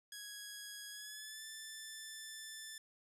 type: tone with pitch glide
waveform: 10% pulse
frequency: 1662 to 1760.8 Hz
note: G#6 to A6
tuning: +1 to +1 cents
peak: -38 dBFS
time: 0.12-2.78 s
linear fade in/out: 2 ms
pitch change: +100 cents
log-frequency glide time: 0.9-1.44 s
effects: resampled to 32000 Hz